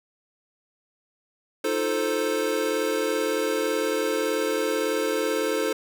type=chord; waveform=square; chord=F dominant seventh; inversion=third; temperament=equal; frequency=311.1 / 349.2 / 440 / 523.3 Hz; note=Eb4 / F4 / A4 / C5; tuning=0 / 0 / 0 / 0 cents; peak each=-31 / -33 / -27 / -29 dBFS; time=1.64-5.73 s; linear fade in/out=5 ms; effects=none